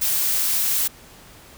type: noise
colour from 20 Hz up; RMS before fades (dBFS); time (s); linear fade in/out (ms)
blue; -21; 0.01-0.88; 10
effects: pink hiss -46 dBFS RMS until 1.57 s